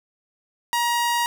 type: tone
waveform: sawtooth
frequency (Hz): 949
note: A#5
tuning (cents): +31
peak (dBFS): -16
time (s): 0.73-1.26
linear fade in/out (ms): 0
effects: none